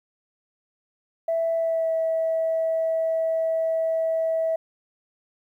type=tone with pitch glide; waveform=sine; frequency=660 to 649.8 Hz; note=E5 to E5; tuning=+2 to -25 cents; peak=-20 dBFS; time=1.28-4.56 s; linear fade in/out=5 ms; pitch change=-27 cents; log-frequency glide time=1.56-1.92 s; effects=tanh soft clip ceiling -16 dBFS + 10-bit